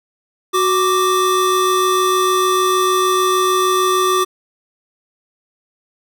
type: tone pair together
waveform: square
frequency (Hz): 370.2 / 1177.2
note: F#4 / D6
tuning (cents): +1 / +4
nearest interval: octave + minor sixth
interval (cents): 2003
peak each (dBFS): -17 / -16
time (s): 0.53-4.25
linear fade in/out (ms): 20
effects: none